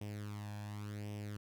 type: tone with flanger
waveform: sawtooth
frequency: 103.83 Hz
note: G#2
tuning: in tune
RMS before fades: -44 dBFS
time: 0.01-1.37 s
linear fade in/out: 5 ms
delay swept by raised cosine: 0.35 to 1.21 ms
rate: 0.9 Hz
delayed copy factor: +0.7
effects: none